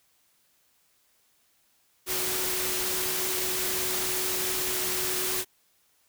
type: tone in noise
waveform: sine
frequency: 370 Hz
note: F#4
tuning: in tune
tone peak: -36 dBFS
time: 2.06-5.45 s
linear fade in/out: 50 ms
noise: white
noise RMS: -29 dBFS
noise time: 2.06-5.45 s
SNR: -10 dB
effects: white hiss -67 dBFS RMS until 6.08 s